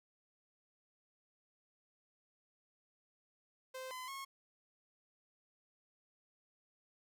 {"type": "tone with pitch steps", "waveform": "sawtooth", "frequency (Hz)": [519, 1018, 1089], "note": ["C5", "C6", "C#6"], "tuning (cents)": [-14, -48, -31], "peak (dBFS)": -40, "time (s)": [3.74, 4.25], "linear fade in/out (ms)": 10, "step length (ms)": 170, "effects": []}